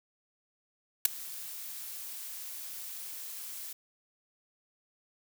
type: noise with ADSR envelope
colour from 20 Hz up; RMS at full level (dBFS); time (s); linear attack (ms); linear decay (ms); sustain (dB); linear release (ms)
blue; -18; 1.05-3.73; 4; 8; -24; 6
effects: none